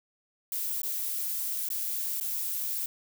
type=noise with dropouts; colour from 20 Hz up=violet; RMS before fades=-32 dBFS; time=0.52-2.86 s; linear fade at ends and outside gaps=2 ms; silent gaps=0.818-0.832 / 1.688-1.702 / 2.201-2.209 s; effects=none

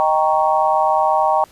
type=chord; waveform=sine; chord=Eb dominant seventh; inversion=none; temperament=equal; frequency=622.3 / 784 / 932.3 / 1108.7 Hz; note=Eb5 / G5 / Bb5 / Db6; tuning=0 / 0 / 0 / 0 cents; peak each=-19 / -17 / -18 / -21 dBFS; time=0-1.44 s; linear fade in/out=0 ms; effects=pink hiss -48 dBFS RMS until 1.51 s + resampled to 32000 Hz

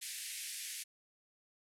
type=band-pass noise; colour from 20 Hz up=white; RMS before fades=-44 dBFS; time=0.01-0.84 s; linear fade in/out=20 ms; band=1800 to 12000 Hz; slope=48 dB/octave; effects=none

